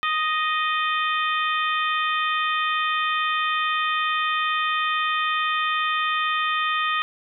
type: harmonic tone with a mistuned harmonic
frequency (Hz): 622.3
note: D#5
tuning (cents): 0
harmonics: 2 / 3 / 4 / 5 / 6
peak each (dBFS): -23 / -27 / -29 / -31 / -33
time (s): 0.03-7.02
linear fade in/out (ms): 0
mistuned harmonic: 6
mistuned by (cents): -80
effects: none